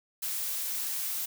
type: noise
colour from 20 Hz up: blue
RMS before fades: -33 dBFS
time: 0.22-1.26 s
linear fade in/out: 10 ms
effects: none